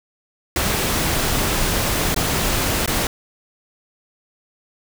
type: noise with dropouts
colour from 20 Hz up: pink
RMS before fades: -20 dBFS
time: 0.56-3.07 s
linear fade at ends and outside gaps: 2 ms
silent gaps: 2.145-2.162 / 2.861-2.876 s
effects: none